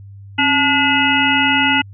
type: harmonic tone with a mistuned harmonic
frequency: 288.6 Hz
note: D4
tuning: 30 cents flat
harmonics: 1 / 3 / 5 / 7 / 9 / 10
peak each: -19 / -19 / -19 / -19 / -19 / -19 dBFS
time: 0.38-1.82 s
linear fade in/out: 10 ms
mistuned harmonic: 1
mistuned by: -110 cents
effects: added 99 Hz sine -34 dBFS peak until 1.93 s